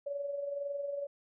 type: tone with amplitude modulation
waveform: sine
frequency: 567 Hz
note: C#5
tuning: 39 cents sharp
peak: -32 dBFS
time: 0.06-1.07 s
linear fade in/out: 10 ms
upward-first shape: sine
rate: 21.9 Hz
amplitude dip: 50%
effects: none